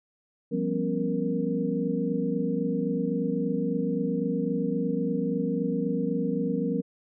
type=tone cluster; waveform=sine; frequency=173.5 / 197.2 / 246.3 / 274.3 / 468.3 Hz; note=F3 / G3 / B3 / C#4 / A#4; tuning=-11 / +11 / -5 / -18 / +8 cents; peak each=-31 dBFS; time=0.51-6.82 s; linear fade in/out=20 ms; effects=none